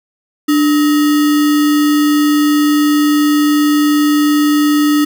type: tone with sample-and-hold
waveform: sine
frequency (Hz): 296.2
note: D4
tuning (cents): +15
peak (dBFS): -8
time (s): 0.48-5.05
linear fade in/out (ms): 10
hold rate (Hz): 1575
effects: none